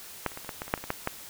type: clicks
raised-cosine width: 0.5 ms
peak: -11 / -29 / -23 / -30 / -19 / -18 / -25 / -8 / -25 / -22 / -12 / -12 dBFS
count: 12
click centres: 0.263 / 0.318 / 0.374 / 0.447 / 0.492 / 0.619 / 0.68 / 0.739 / 0.777 / 0.84 / 0.904 / 1.074 s
effects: white hiss -45 dBFS RMS until 1.29 s